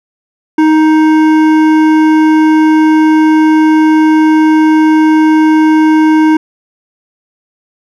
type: tone with hard clipping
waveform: triangle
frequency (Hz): 312.6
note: D#4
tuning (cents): +8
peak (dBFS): -6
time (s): 0.58-6.37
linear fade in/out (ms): 5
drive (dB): 16
effects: none